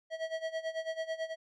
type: tone with tremolo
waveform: square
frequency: 646 Hz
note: E5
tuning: 35 cents flat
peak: -32 dBFS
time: 0.1-1.36 s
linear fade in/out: 50 ms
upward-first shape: sine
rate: 9.1 Hz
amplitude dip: 85%
effects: low-pass 4000 Hz 12 dB/octave